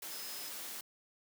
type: tone in noise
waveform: sine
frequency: 5100 Hz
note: D#8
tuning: 42 cents sharp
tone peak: -48 dBFS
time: 0.11-0.49 s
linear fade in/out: 5 ms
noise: white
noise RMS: -44 dBFS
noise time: 0.02-0.81 s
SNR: -7 dB
effects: high-pass 200 Hz 12 dB/octave